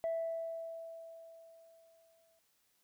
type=tone with exponential decay; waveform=sine; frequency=659.3 Hz; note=E5; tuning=in tune; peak=-30 dBFS; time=0.04-2.39 s; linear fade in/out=0 ms; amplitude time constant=510 ms; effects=tanh soft clip ceiling -30 dBFS + white hiss -75 dBFS RMS until 2.83 s